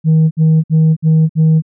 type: tone bursts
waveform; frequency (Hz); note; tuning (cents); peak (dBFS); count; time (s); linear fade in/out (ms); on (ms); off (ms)
sine; 158.7; D#3; +35; -4; 5; 0.04-1.622; 50; 270; 58
effects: tanh soft clip ceiling -5 dBFS